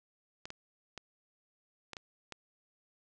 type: clicks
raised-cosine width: 0.2 ms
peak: -25 dBFS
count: 6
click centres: 0.455 / 0.504 / 0.977 / 1.933 / 1.968 / 2.323 s
effects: resampled to 22050 Hz + 11-bit